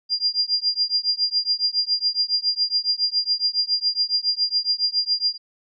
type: tone with tremolo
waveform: sine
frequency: 4800 Hz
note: D8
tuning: 37 cents sharp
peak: -15 dBFS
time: 0.09-5.38 s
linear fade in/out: 50 ms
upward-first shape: triangle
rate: 7.2 Hz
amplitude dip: 100%
effects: none